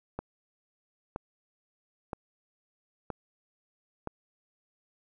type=click train; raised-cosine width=1 ms; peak=-20 dBFS; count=5; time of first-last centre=0.19-4.073 s; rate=1.03 Hz; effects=none